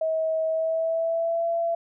sine tone with pitch glide, 640 to 673.8 Hz, D#5 to E5, +49 to +38 cents, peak -22 dBFS, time 0.01-1.75 s, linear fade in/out 5 ms, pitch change +89 cents, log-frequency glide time 0.46-1.48 s, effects none

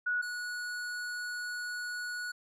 sine / square tone pair in turn, 1463 / 1463 Hz, F#6 / F#6, -20 / -20 cents, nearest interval unison, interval 0 cents, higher neither, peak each -28 / -36 dBFS, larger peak first, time 0.06-0.22 / 0.22-2.32 s, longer second, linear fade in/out 10 ms, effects low-pass 11000 Hz 12 dB/octave

